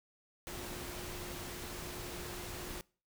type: tone in noise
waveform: sine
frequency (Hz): 356.1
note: F4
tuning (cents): +34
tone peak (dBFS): -49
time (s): 0.47-2.81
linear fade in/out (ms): 0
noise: pink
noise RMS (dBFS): -44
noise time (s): 0.47-2.81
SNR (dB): -8
effects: noise-tail reverb RT60 0.4 s tail -24 dB re dry